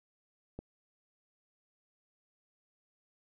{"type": "click", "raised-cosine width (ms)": 2, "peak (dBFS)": -28, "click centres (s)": 0.59, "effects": []}